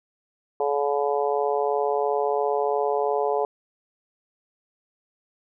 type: harmonic tone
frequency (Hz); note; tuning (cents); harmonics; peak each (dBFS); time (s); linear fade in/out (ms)
142.9; D3; -47; 3 / 4 / 5 / 6 / 7; -24 / -28 / -27 / -29 / -33; 0.6-3.45; 2
effects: none